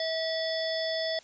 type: harmonic tone with a mistuned harmonic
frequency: 647 Hz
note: E5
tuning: 32 cents flat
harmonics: 1 / 3 / 5 / 7 / 8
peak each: -30 / -37 / -36 / -40 / -37 dBFS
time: 0-1.19 s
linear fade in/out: 2 ms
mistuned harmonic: 5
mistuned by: +110 cents
effects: white hiss -55 dBFS RMS until 1.23 s + resampled to 16000 Hz